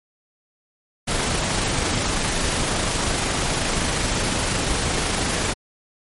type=noise with amplitude modulation; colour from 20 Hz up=pink; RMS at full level=-21 dBFS; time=1.07-5.54 s; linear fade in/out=20 ms; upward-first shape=sine; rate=25.6 Hz; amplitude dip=25%; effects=MP3 48 kbps